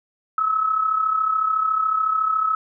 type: tone with amplitude modulation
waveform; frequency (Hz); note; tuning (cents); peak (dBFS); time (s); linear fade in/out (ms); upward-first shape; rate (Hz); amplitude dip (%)
sine; 1291; E6; -37; -15; 0.38-2.55; 2; sine; 33.9; 60
effects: none